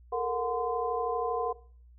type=tone cluster; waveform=sine; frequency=434.6 / 467.2 / 729 / 1028 Hz; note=A4 / A#4 / F#5 / C6; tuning=-21 / +4 / -26 / -31 cents; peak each=-37 / -31 / -33 / -34 dBFS; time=0.12-1.53 s; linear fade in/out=10 ms; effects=noise-tail reverb RT60 0.5 s tail -20 dB re dry + added 60 Hz sine -52 dBFS peak until 1.98 s